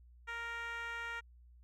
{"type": "tone with band-pass filter", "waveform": "10% pulse", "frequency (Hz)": 466.2, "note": "A#4", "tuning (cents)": 0, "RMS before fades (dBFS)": -42, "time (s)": [0.27, 1.21], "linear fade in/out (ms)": 20, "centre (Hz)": 1600, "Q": 1.7, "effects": ["added 60 Hz sine -57 dBFS peak until 1.63 s"]}